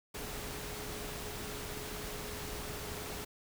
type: tone in noise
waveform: sine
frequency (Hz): 420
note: G#4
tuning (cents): +19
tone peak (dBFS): -48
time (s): 0.14-3.25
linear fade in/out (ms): 10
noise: pink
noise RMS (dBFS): -42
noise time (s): 0.14-3.25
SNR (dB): -9
effects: none